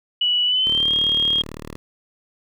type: tone with pitch glide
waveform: sine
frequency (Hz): 2945 to 3249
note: F#7 to G#7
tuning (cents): -9 to -39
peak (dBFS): -16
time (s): 0.21-1.42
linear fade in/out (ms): 5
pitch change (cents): +170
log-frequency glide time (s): 0.45-0.93
type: tone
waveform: 5% pulse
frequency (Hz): 37.83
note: D#1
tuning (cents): -48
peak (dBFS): -22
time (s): 0.67-1.76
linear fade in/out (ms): 0
effects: none